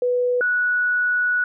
sine tone pair in turn, 493.4 / 1470 Hz, B4 / F#6, -2 / -12 cents, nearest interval octave + perfect fifth, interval 1890 cents, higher second, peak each -17 dBFS, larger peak neither, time 0.02-0.41 / 0.41-1.44 s, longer second, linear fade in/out 2 ms, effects none

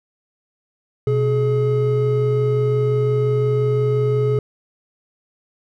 triangle tone pair together, 125.8 / 423.1 Hz, B2 / G#4, +32 / +32 cents, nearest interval octave + major sixth, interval 2100 cents, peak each -16 dBFS, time 1.07-4.39 s, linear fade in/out 2 ms, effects none

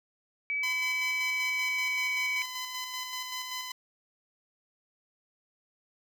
sine tone with pitch glide, 2288 to 2267 Hz, D7 to C#7, -46 to +38 cents, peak -28 dBFS, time 0.5-2.42 s, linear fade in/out 0 ms, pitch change -16 cents, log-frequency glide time 1.15-2.06 s
10% pulse tone with tremolo, 1014 Hz, B5, 45 cents sharp, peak -25 dBFS, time 0.63-3.72 s, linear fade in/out 5 ms, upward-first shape square, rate 5.2 Hz, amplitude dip 35%
effects none

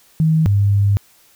sine tone pair in turn, 158.9 / 100.73 Hz, D#3 / G2, +37 / +48 cents, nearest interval minor sixth, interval 789 cents, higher first, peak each -11 dBFS, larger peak neither, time 0.2-0.46 / 0.46-0.97 s, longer second, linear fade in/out 0 ms, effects white hiss -52 dBFS RMS until 1.35 s

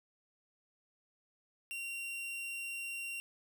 45% pulse tone, 2755 Hz, F7, 24 cents flat, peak -39 dBFS, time 1.71-3.2 s, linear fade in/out 0 ms, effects none

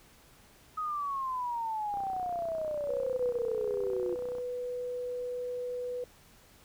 sine exponential sweep, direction down, 1268 to 352.3 Hz, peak -31 dBFS, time 0.77-4.15 s, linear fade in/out 10 ms
click train, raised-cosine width 1 ms, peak -32 dBFS, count 77, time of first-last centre 1.94-4.384 s, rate 31.1 Hz
sine tone, 493.9 Hz, B4, in tune, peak -33 dBFS, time 2.89-6.04 s, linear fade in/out 2 ms
effects pink hiss -59 dBFS RMS until 6.64 s

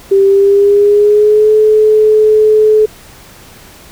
sine tone with pitch glide, 392 to 430 Hz, G4 to A4, 0 to -40 cents, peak -4 dBFS, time 0.11-2.86 s, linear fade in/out 10 ms, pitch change +160 cents, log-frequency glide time 0.25-1.52 s, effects pink hiss -37 dBFS RMS until 3.91 s

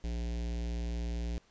square tone with notch filter, 58.27 Hz, A#1, in tune, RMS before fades -35 dBFS, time 0.04-1.38 s, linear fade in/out 0 ms, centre 1200 Hz, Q 0.75, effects pink hiss -66 dBFS RMS until 1.5 s + resampled to 16000 Hz

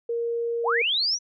sine tone, 467.6 Hz, A#4, 5 cents sharp, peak -24 dBFS, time 0.09-0.82 s, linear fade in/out 5 ms
sine linear sweep, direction up, 493.9 to 5980 Hz, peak -21 dBFS, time 0.63-1.19 s, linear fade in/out 50 ms
effects none

